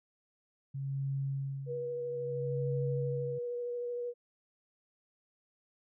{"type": "tone with tremolo", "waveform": "sine", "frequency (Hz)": 137, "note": "C#3", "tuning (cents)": -20, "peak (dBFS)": -31, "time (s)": [0.74, 3.39], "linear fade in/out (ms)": 10, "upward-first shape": "sine", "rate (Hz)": 0.6, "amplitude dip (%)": 90}
{"type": "tone with vibrato", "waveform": "sine", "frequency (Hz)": 483.5, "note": "B4", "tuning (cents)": -37, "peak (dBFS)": -34, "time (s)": [1.66, 4.14], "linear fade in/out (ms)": 50, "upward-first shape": "sine", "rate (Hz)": 13, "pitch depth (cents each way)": 13}
{"effects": []}